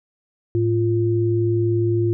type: tone pair together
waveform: sine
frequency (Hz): 109.2 / 347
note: A2 / F4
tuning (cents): -13 / -11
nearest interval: octave + minor sixth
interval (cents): 2002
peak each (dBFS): -19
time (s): 0.55-2.13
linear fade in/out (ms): 0
effects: none